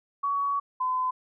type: tone pair in turn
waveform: sine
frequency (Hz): 1126 / 1018.7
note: C#6 / C6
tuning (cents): +27 / -47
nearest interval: major second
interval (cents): 174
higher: first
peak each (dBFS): -24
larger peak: neither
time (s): 0.23-0.6 / 0.8-1.11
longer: first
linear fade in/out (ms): 10
effects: none